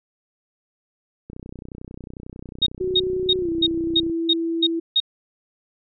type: click train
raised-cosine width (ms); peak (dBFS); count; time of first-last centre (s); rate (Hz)
3; -23; 88; 1.3-4.097; 31.1
type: tone bursts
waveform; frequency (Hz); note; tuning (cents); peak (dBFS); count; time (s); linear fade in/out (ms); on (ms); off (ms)
sine; 3729; A#7; 0; -14; 8; 2.62-5.002; 5; 44; 290
type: tone with pitch glide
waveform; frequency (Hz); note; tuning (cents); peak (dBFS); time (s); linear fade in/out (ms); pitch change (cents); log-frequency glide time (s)
sine; 370 to 331.5; F#4 to E4; 0 to +10; -21; 2.8-4.8; 10; -190; 3.39-3.5
effects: none